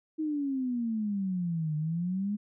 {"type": "exponential two-way sweep", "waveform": "sine", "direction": "down then up", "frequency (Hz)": [318, 150.4, 211.8], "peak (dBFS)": -28, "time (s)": [0.18, 2.37], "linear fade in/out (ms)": 20, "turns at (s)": 1.76, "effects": []}